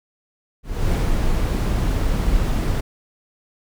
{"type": "noise with ADSR envelope", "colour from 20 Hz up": "brown", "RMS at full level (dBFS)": -17, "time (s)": [0.63, 2.81], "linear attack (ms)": 290, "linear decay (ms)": 180, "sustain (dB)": -2, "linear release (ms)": 11, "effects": []}